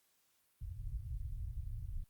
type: low-pass noise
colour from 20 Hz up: pink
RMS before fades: -42 dBFS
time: 0.61-2.04 s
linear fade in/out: 5 ms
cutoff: 120 Hz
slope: 48 dB/octave
effects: white hiss -75 dBFS RMS until 2.09 s + Opus 48 kbps